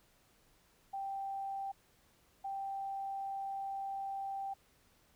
sine tone bursts at uneven times, 784 Hz, G5, in tune, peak -37 dBFS, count 2, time 0.93-1.72 / 2.44-4.54 s, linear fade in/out 10 ms, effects pink hiss -69 dBFS RMS until 5.15 s

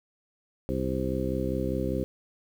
harmonic tone, 65 Hz, C2, 11 cents flat, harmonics 1 / 2 / 3 / 4 / 5 / 6 / 8, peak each -34 / -34 / -34 / -34 / -34 / -34 / -34 dBFS, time 0.69-2.04 s, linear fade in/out 0 ms, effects 9-bit

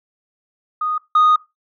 sine tone pair in turn, 1239 / 1239 Hz, D#6 / D#6, -8 / -8 cents, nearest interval unison, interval 0 cents, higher neither, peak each -18 / -8 dBFS, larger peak second, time 0.81-0.98 / 1.15-1.36 s, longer second, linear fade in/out 5 ms, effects noise-tail reverb RT60 0.2 s tail -19 dB re dry + tanh soft clip ceiling -8 dBFS

